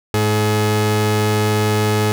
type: tone pair together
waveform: sawtooth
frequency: 106.2 / 212.4 Hz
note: G#2 / G#3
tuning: +39 / +39 cents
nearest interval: octave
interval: 1200 cents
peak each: -12 dBFS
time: 0.14-2.12 s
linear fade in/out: 0 ms
effects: none